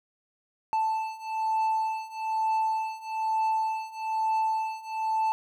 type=beating tone pair; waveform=triangle; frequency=880 / 881.1 Hz; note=A5 / A5; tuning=0 / +2 cents; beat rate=1.1 Hz; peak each=-28 / -26 dBFS; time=0.73-5.32 s; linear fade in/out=0 ms; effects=none